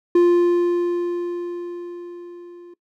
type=tone with level ramp; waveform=triangle; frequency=349.2 Hz; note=F4; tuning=in tune; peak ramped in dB=-8 to -37 dBFS; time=0.15-2.74 s; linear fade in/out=5 ms; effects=noise-tail reverb RT60 0.1 s tail -20 dB re dry